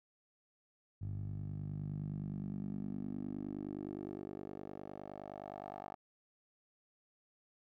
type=tone with band-pass filter sweep; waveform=10% pulse; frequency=49.69 Hz; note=G1; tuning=24 cents sharp; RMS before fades=-43 dBFS; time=1.01-5.95 s; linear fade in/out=10 ms; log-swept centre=100 to 790 Hz; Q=2.9; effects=none